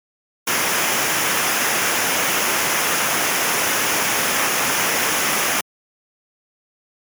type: noise with comb filter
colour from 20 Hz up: pink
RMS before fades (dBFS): -19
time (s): 0.47-5.61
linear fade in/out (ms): 5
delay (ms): 0.24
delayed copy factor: -0.55
effects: high-pass 200 Hz 12 dB/octave + MP3 96 kbps